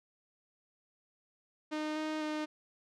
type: tone with pitch steps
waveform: sawtooth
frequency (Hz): 306.6 / 310.2 / 305.8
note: D#4 / D#4 / D#4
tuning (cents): -25 / -5 / -30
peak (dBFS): -30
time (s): 1.71-2.46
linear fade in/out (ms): 20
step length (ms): 250
effects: low-pass 5000 Hz 12 dB/octave